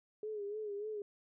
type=tone with vibrato; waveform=sine; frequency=417.6 Hz; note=G#4; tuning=10 cents sharp; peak=-38 dBFS; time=0.23-1.02 s; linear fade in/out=2 ms; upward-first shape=sine; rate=3.4 Hz; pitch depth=67 cents each way; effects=none